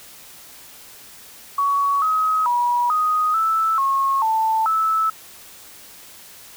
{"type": "tone with pitch steps", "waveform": "sine", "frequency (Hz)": [1123, 1270, 966, 1248, 1316, 1088, 885, 1308], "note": ["C#6", "D#6", "B5", "D#6", "E6", "C#6", "A5", "E6"], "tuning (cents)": [22, 35, -39, 5, -3, -33, 10, -14], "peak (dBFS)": -16, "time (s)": [1.58, 5.1], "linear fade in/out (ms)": 5, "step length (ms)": 440, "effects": ["white hiss -43 dBFS RMS until 6.56 s"]}